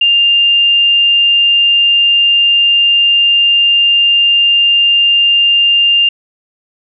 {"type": "tone", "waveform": "sine", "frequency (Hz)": 2800, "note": "F7", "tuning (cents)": 4, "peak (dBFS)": -6, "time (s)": [0.01, 6.09], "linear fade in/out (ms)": 5, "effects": []}